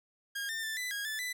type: tone with pitch steps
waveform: sawtooth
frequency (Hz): 1625 / 1801 / 1769 / 1997 / 1639 / 1747 / 1995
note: G#6 / A6 / A6 / B6 / G#6 / A6 / B6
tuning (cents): -38 / +40 / +9 / +19 / -23 / -13 / +17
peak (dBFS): -31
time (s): 0.35-1.33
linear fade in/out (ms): 10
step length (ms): 140
effects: none